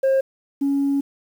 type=tone pair in turn; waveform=sine; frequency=535 / 279 Hz; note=C5 / C#4; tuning=+38 / +11 cents; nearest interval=major seventh; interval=1127 cents; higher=first; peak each=-12 / -16 dBFS; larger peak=first; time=0.03-0.21 / 0.61-1.01 s; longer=second; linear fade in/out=10 ms; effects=tanh soft clip ceiling -14 dBFS + 8-bit